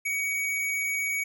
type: tone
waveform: square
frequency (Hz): 2254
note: C#7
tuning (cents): +28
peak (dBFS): -27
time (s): 0.05-1.24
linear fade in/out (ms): 10
effects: none